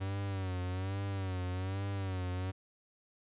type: tone with vibrato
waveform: 45% pulse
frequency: 94.8 Hz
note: F#2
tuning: 43 cents sharp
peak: -34 dBFS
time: 0-2.52 s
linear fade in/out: 20 ms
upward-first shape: sine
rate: 1.2 Hz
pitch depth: 80 cents each way
effects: resampled to 8000 Hz